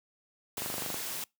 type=noise; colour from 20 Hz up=white; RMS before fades=-37 dBFS; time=0.57-1.24 s; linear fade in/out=2 ms
type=click train; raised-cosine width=1 ms; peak=-23 dBFS; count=10; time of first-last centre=0.58-0.943 s; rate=24.8 Hz
effects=noise-tail reverb RT60 0.2 s tail -25 dB re dry + high-pass 100 Hz 12 dB/octave